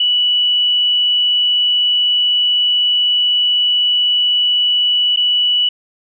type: tone with dropouts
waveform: sine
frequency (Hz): 2952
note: F#7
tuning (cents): -5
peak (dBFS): -11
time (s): 0-5.69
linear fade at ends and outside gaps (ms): 5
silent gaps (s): 5.162-5.171
effects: none